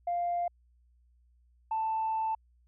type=tone pair in turn; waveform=sine; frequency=698 / 884.2 Hz; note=F5 / A5; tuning=-1 / +8 cents; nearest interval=major third; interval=409 cents; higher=second; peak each=-27 dBFS; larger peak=neither; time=0.07-0.48 / 1.71-2.35 s; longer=second; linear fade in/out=5 ms; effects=tanh soft clip ceiling -24 dBFS + added 60 Hz sine -62 dBFS peak until 2.67 s